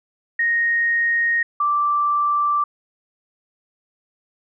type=tone pair in turn; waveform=sine; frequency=1864.7 / 1171.8 Hz; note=A#6 / D6; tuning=0 / -4 cents; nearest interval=minor sixth; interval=804 cents; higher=first; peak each=-16 / -16 dBFS; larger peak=neither; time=0.39-1.43 / 1.6-2.64 s; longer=neither; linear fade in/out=5 ms; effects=none